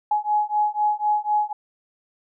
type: beating tone pair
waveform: sine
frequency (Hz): 839 / 843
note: G#5 / G#5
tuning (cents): +17 / +26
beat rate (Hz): 4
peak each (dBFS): -22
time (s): 0.11-1.53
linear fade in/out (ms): 5
effects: none